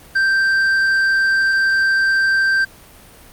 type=tone with tanh clipping; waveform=triangle; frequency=1568 Hz; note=G6; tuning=in tune; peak=-14 dBFS; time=0.15-2.65 s; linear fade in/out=10 ms; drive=10 dB; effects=pink hiss -43 dBFS RMS until 3.32 s + Opus 32 kbps